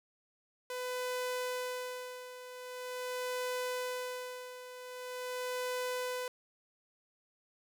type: tone with tremolo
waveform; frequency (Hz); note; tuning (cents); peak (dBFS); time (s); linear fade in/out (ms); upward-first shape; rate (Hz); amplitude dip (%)
sawtooth; 501; B4; +25; -30; 0.7-6.28; 2; sine; 0.44; 75
effects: none